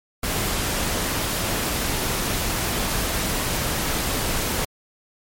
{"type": "noise", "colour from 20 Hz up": "pink", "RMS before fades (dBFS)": -24, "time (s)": [0.23, 4.65], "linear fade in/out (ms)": 5, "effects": ["MP3 64 kbps"]}